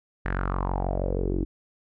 sawtooth tone with low-pass filter sweep, 46.25 Hz, F#1, in tune, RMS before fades -27 dBFS, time 0.25-1.45 s, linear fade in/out 10 ms, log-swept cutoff 1800 to 310 Hz, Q 4.9, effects none

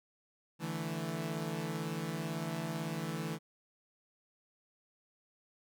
sawtooth chord, D suspended second, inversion none, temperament equal, 146.83 / 164.81 / 220 Hz, D3 / E3 / A3, 0 / 0 / 0 cents, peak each -38 / -34 / -38 dBFS, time 0.59-3.39 s, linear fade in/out 50 ms, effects none

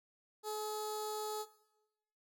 15% pulse tone with notch filter, 426.7 Hz, G#4, 47 cents sharp, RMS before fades -40 dBFS, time 0.43-1.46 s, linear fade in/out 50 ms, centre 2000 Hz, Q 0.61, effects noise-tail reverb RT60 0.9 s tail -17 dB re dry

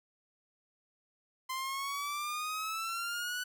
sawtooth exponential sweep, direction up, 1035 to 1492 Hz, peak -31 dBFS, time 1.49-3.44 s, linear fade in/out 10 ms, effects none

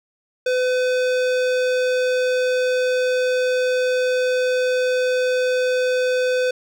sine tone with hard clipping, 505 Hz, B4, 39 cents sharp, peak -19 dBFS, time 0.46-6.51 s, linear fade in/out 5 ms, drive 18 dB, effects none

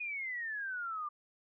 sine exponential sweep, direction down, 2489 to 1178 Hz, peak -36 dBFS, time 0-1.09 s, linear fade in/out 10 ms, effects none

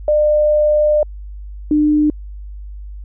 sine tone pair in turn, 601 / 300.5 Hz, D5 / D4, +40 / +40 cents, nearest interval octave, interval 1200 cents, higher first, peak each -10 dBFS, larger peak neither, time 0.08-1.03 / 1.71-2.1 s, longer first, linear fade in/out 2 ms, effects added 50 Hz sine -28 dBFS peak until 3.04 s

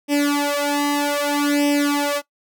sawtooth tone with flanger, 288.8 Hz, D4, 29 cents flat, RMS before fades -19 dBFS, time 0.08-2.22 s, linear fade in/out 50 ms, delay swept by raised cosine 0.36 to 2.46 ms, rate 0.63 Hz, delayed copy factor +1, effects noise-tail reverb RT60 0.1 s tail -19 dB re dry

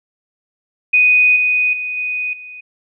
sine tone with level steps, 2489 Hz, D#7, in tune, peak -8 / -12 / -20 / -18 / -31 dBFS, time 0.93-2.61 s, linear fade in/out 10 ms, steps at 1.36 / 1.73 / 1.97 / 2.33 s, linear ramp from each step 2 ms, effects none

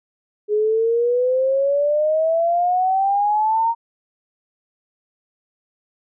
sine exponential sweep, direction up, 415.3 to 932.3 Hz, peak -15 dBFS, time 0.48-3.75 s, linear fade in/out 50 ms, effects none

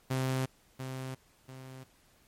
sawtooth tone with echo, 130.81 Hz, C3, in tune, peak -25 dBFS, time 0.1-0.46 s, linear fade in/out 10 ms, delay 690 ms, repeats 2, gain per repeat -8 dB, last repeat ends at 1.84 s, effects pink hiss -65 dBFS RMS until 2.27 s + MP3 64 kbps

